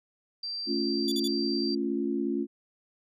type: tone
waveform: sine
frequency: 4699 Hz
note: D8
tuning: in tune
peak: -32 dBFS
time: 0.43-1.75 s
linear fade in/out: 5 ms
type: chord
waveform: sine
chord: A augmented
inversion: none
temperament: equal with one note detuned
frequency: 220 / 277.2 / 348 Hz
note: A3 / C#4 / E#4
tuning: 0 / 0 / -6 cents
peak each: -32 / -30 / -31 dBFS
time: 0.66-2.47 s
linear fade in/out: 50 ms
type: tone bursts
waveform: sawtooth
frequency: 3476 Hz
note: A7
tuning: 22 cents flat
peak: -29 dBFS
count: 3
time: 1.08-1.277 s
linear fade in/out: 2 ms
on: 37 ms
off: 43 ms
effects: resampled to 32000 Hz